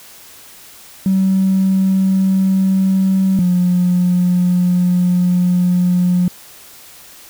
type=tone pair in turn; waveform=triangle; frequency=190.8 / 179.06 Hz; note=G3 / F3; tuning=-47 / +44 cents; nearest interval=minor second; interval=109 cents; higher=first; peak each=-7 dBFS; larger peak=neither; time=1.06-3.39 / 3.39-6.28 s; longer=second; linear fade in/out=2 ms; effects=tanh soft clip ceiling -8 dBFS + white hiss -40 dBFS RMS until 7.29 s